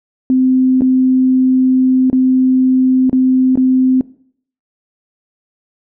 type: tone with dropouts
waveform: sine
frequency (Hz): 258.3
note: C4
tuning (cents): -22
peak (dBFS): -8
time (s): 0.3-4.01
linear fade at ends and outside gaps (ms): 1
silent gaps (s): 0.809-0.819 / 2.1-2.129 / 3.096-3.129 / 3.556-3.574
effects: noise-tail reverb RT60 0.6 s tail -20 dB re dry